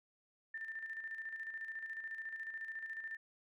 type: tone with tremolo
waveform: sine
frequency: 1790 Hz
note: A6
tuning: 29 cents sharp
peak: -40 dBFS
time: 0.54-3.17 s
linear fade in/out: 5 ms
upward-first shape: square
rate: 14 Hz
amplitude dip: 50%
effects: none